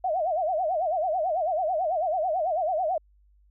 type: tone with vibrato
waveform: sine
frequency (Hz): 681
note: F5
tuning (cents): -44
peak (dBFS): -23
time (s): 0.04-2.98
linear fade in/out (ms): 5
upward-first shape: sine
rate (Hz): 9.1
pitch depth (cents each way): 200
effects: added 50 Hz sine -57 dBFS peak until 3.5 s